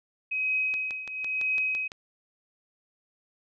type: tone with tremolo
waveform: sine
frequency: 2532 Hz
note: D#7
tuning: 30 cents sharp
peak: -23 dBFS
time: 0.31-1.88 s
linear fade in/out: 10 ms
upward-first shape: triangle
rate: 1 Hz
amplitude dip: 80%
type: click train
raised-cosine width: 0.2 ms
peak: -23 dBFS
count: 8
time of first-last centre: 0.74-1.918 s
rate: 5.94 Hz
effects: none